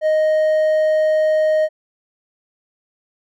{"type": "tone with hard clipping", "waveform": "sine", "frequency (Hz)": 622, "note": "D#5", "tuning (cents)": -1, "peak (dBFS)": -14, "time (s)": [0.01, 1.69], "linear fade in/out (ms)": 50, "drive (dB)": 3, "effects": []}